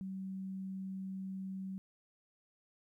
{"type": "tone", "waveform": "sine", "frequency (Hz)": 190.7, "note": "G3", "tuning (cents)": -47, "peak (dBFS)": -39, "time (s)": [0.01, 1.78], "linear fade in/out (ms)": 0, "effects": ["13-bit"]}